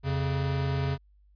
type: tone pair together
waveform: square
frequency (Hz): 86.65 / 137.4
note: F2 / C#3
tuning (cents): -13 / -15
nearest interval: minor sixth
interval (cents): 798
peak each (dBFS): -32 / -28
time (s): 0.03-0.98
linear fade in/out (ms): 50
effects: added 50 Hz sine -57 dBFS peak until 1.35 s + resampled to 11025 Hz